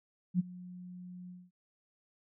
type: tone with ADSR envelope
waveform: sine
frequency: 180 Hz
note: F#3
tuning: 47 cents flat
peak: -23 dBFS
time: 0.34-1.51 s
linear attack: 53 ms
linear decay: 22 ms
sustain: -21 dB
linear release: 220 ms
effects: none